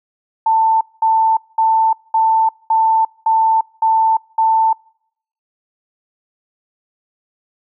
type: tone bursts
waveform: sine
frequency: 890 Hz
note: A5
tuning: 20 cents sharp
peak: -10 dBFS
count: 8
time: 0.46-4.73 s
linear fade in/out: 5 ms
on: 350 ms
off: 210 ms
effects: noise-tail reverb RT60 0.7 s tail -26 dB re dry